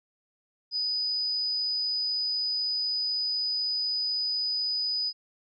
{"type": "tone", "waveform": "sine", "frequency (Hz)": 4978, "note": "D#8", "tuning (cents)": 0, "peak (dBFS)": -26, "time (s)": [0.71, 5.13], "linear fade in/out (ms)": 50, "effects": []}